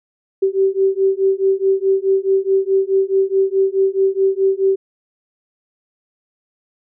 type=beating tone pair; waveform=sine; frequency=384.2 / 388.9 Hz; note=G4 / G4; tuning=-35 / -14 cents; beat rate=4.7 Hz; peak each=-16 dBFS; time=0.42-4.76 s; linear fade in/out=10 ms; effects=none